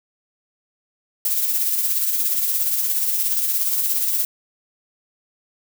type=noise with tremolo; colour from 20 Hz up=violet; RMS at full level=-19 dBFS; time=1.25-4.25 s; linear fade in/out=2 ms; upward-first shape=sine; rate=17 Hz; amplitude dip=40%; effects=none